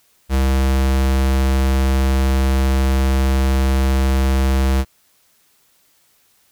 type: tone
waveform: square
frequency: 66.4 Hz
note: C2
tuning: 26 cents sharp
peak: -14 dBFS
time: 0.29-4.85 s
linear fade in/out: 50 ms
effects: white hiss -58 dBFS RMS until 6.51 s